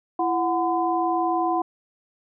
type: tone cluster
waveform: sine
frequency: 335.3 / 736 / 1017 Hz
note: E4 / F#5 / C6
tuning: +30 / -9 / -50 cents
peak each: -25 / -23 / -26 dBFS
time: 0.19-1.62 s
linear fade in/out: 5 ms
effects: none